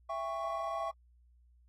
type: chord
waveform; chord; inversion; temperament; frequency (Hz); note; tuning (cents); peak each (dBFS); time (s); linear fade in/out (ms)
triangle; C# diminished; first; just; 665.2 / 798.3 / 1108.7; E5 / G5 / C#6; +16 / +31 / 0; -36 / -40 / -36; 0.09-0.91; 10
effects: added 60 Hz sine -61 dBFS peak until 1.68 s + AAC 32 kbps